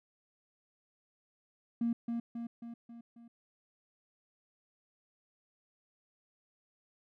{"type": "tone with echo", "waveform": "triangle", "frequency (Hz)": 233.7, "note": "A#3", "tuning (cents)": 5, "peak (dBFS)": -25, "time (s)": [1.81, 1.93], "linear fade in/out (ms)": 5, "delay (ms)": 270, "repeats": 5, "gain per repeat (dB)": -5, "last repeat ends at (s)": 3.28, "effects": ["tanh soft clip ceiling -26 dBFS"]}